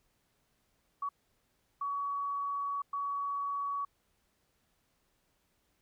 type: tone bursts at uneven times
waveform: sine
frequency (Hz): 1129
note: C#6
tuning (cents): +31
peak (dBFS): -32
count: 3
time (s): 1.02-1.09 / 1.81-2.82 / 2.93-3.85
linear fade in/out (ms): 5
effects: pink hiss -75 dBFS RMS until 5.81 s